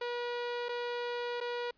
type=tone with dropouts; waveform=sawtooth; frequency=482.4 Hz; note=B4; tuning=41 cents flat; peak=-30 dBFS; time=0.01-1.71 s; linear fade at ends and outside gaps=5 ms; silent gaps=0.686-0.69 / 1.404-1.41 s; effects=pink hiss -72 dBFS RMS until 1.77 s + resampled to 11025 Hz